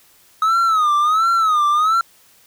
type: tone with vibrato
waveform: triangle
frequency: 1268 Hz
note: D#6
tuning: 32 cents sharp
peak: -11 dBFS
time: 0.42-2.01 s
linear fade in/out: 2 ms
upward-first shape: sine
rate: 1.4 Hz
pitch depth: 130 cents each way
effects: white hiss -52 dBFS RMS until 2.46 s